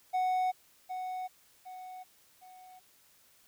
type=tone with echo; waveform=triangle; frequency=740 Hz; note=F#5; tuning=in tune; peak=-25 dBFS; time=0.13-0.52 s; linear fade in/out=20 ms; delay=760 ms; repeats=3; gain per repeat=-8 dB; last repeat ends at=2.8 s; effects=white hiss -64 dBFS RMS until 3.47 s